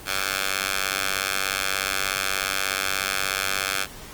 10% pulse tone with high-pass filter, 96.7 Hz, G2, 23 cents flat, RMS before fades -26 dBFS, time 0.05-3.87 s, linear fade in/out 50 ms, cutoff 1500 Hz, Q 0.83, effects pink hiss -41 dBFS RMS until 4.13 s + Opus 24 kbps

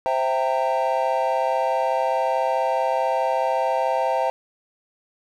triangle chord, C dominant seventh, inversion none, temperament equal with one note detuned, 523.3 / 659.3 / 784 / 917.9 Hz, C5 / E5 / G5 / Bb5, 0 / 0 / 0 / -27 cents, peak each -23 dBFS, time 0.06-4.3 s, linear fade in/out 0 ms, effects none

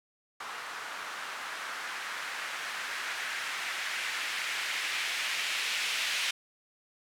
violet noise with low-pass filter sweep, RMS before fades -35 dBFS, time 0.4-6.31 s, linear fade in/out 5 ms, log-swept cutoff 1200 to 2600 Hz, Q 1.6, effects none

